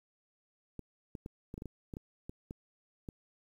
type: clicks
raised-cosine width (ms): 3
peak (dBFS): -29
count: 12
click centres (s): 0.793 / 1.152 / 1.261 / 1.541 / 1.579 / 1.621 / 1.657 / 1.938 / 1.969 / 2.295 / 2.509 / 3.088
effects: 10-bit